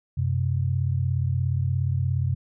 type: tone pair together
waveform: sine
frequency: 92.99 / 130 Hz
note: F#2 / C3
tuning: +9 / -11 cents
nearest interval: tritone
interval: 580 cents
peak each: -24 dBFS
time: 0.17-2.35 s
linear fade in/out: 10 ms
effects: none